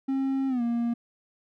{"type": "tone with pitch glide", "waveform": "triangle", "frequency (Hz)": [268.8, 235.4], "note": ["C4", "A#3"], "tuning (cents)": [47, 17], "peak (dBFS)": -22, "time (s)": [0.08, 0.94], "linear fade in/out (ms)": 10, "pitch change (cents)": -230, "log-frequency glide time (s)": [0.48, 0.62], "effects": []}